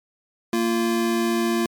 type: tone pair together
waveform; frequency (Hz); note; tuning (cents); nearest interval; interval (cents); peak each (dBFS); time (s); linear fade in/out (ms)
square; 230 / 345.1; A#3 / F4; -23 / -21; perfect fifth; 702; -23; 0.53-1.66; 2
effects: MP3 96 kbps